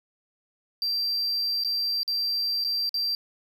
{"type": "tone with dropouts", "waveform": "triangle", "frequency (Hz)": 4708, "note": "D8", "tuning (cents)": 3, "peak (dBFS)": -23, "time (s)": [0.82, 3.15], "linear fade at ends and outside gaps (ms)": 1, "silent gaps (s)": [[1.637, 1.647], [2.032, 2.078], [2.64, 2.647], [2.893, 2.942]], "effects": []}